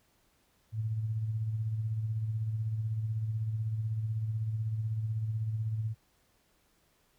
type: tone with tremolo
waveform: sine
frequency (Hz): 110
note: A2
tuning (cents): 0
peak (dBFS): -28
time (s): 0.72-5.95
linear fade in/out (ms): 50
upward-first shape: sine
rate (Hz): 16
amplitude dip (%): 45
effects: pink hiss -70 dBFS RMS until 7.18 s